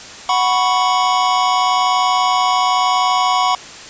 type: chord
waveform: square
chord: F# suspended fourth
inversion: none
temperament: equal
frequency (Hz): 740 / 987.8 / 1108.7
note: F#5 / B5 / C#6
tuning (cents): 0 / 0 / 0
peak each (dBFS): -18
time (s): 0.29-3.55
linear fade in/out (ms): 2
effects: white hiss -34 dBFS RMS until 3.89 s + resampled to 16000 Hz